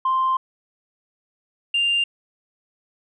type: tone pair in turn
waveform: sine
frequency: 1046.5 / 2794 Hz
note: C6 / F7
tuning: 0 / 0 cents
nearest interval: octave + perfect fourth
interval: 1700 cents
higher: second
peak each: -16 dBFS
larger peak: neither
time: 0.05-0.37 / 1.74-2.04 s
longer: first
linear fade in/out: 5 ms
effects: tanh soft clip ceiling -14 dBFS